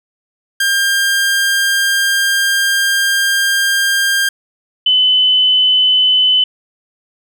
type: tone pair in turn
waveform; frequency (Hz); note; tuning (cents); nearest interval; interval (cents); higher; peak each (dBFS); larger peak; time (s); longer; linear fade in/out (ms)
sawtooth / sine; 1600 / 3020; G6 / F#7; +35 / +35; major seventh; 1100; second; -8; neither; 0.6-4.29 / 4.86-6.44; first; 5
effects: none